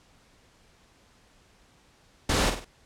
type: noise with echo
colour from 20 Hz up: pink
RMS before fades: -24 dBFS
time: 2.29-2.5 s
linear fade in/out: 5 ms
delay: 49 ms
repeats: 3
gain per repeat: -7 dB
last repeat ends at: 2.647 s
effects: pink hiss -60 dBFS RMS until 2.85 s + low-pass 8000 Hz 12 dB/octave